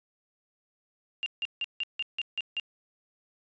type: tone bursts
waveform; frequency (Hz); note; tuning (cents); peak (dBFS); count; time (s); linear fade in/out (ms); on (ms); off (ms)
sine; 2794; F7; 0; -28; 8; 1.23-2.598; 0; 31; 160
effects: resampled to 16000 Hz